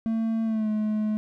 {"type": "tone with pitch glide", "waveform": "triangle", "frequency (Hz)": [224.6, 214], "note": ["A3", "A3"], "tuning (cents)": [36, -48], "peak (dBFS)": -21, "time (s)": [0.06, 1.17], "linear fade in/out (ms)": 0, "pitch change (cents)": -84, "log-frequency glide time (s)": [0.44, 0.69], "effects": []}